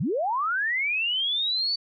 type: linear sweep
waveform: sine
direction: up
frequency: 107.7 to 4561 Hz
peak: -23 dBFS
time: 0-1.76 s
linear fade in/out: 10 ms
effects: none